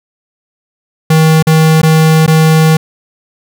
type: tone with dropouts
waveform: square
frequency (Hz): 158.6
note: D#3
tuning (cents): +33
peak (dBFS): -5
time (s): 1.1-2.77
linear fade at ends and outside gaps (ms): 5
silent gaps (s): 1.426-1.469 / 1.817-1.831 / 2.264-2.277
effects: none